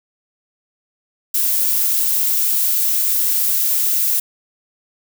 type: noise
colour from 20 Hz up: violet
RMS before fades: -17 dBFS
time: 1.34-4.2 s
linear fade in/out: 5 ms
effects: none